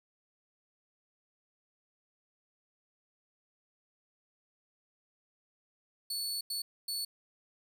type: tone bursts at uneven times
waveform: sawtooth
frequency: 4435 Hz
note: C#8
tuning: in tune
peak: -31 dBFS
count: 3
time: 6.1-6.41 / 6.5-6.62 / 6.88-7.05 s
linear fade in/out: 5 ms
effects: none

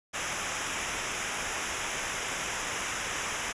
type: noise with comb filter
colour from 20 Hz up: pink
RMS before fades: -33 dBFS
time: 0.13-3.53 s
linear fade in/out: 20 ms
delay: 0.23 ms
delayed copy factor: -0.8
effects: resampled to 22050 Hz

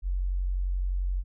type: tone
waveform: sine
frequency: 45.78 Hz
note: F#1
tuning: 18 cents flat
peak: -25 dBFS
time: 0.02-1.24 s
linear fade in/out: 50 ms
effects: none

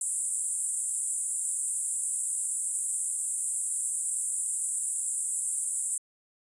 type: band-pass noise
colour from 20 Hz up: white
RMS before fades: -31 dBFS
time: 0.01-5.98 s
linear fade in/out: 2 ms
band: 7600 to 10000 Hz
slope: 96 dB/octave
effects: resampled to 24000 Hz

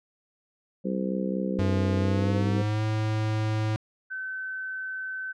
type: harmonic tone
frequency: 64.3 Hz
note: C2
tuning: 30 cents flat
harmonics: 3 / 4 / 5 / 6 / 7 / 8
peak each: -28 / -35 / -35 / -36 / -38 / -34 dBFS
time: 0.84-2.63 s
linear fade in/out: 20 ms
type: tone with pitch glide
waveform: square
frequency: 95 to 108.5 Hz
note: F#2 to A2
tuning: +46 to -24 cents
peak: -25 dBFS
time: 1.59-3.76 s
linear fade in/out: 0 ms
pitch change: +230 cents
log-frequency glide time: 1.99-2.83 s
type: tone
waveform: sine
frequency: 1528 Hz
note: G6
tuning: 45 cents flat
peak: -31 dBFS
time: 4.1-5.33 s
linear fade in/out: 20 ms
effects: low-pass 5000 Hz 12 dB/octave

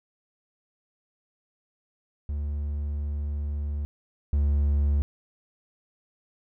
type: tone pair in turn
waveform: triangle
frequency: 73 / 71.99 Hz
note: D2 / D2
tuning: -10 / -34 cents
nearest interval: unison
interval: 24 cents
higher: first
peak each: -25 / -18 dBFS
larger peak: second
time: 2.29-3.85 / 4.33-5.02 s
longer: first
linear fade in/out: 0 ms
effects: none

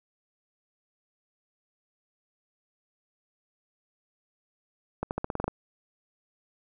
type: accelerating click train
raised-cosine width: 1 ms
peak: -15 dBFS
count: 9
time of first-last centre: 5.03-5.48 s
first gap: 79 ms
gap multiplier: 0.9
effects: none

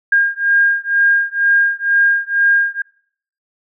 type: beating tone pair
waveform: sine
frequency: 1614 / 1616.1 Hz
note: G#6 / G#6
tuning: -50 / -48 cents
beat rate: 2.1 Hz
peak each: -14 dBFS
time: 0.12-2.82 s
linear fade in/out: 5 ms
effects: noise-tail reverb RT60 0.6 s tail -24 dB re dry

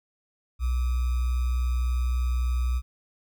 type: tone with sample-and-hold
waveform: sine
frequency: 61.74 Hz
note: B1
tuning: in tune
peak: -22 dBFS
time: 0.59-2.82 s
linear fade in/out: 50 ms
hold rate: 1225 Hz
effects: none

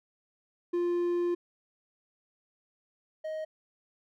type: tone pair in turn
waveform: triangle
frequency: 349.2 / 626.7 Hz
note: F4 / D#5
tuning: 0 / +12 cents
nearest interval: minor seventh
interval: 1012 cents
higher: second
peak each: -24 / -31 dBFS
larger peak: first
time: 0.73-1.35 / 3.24-3.45 s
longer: first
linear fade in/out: 10 ms
effects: none

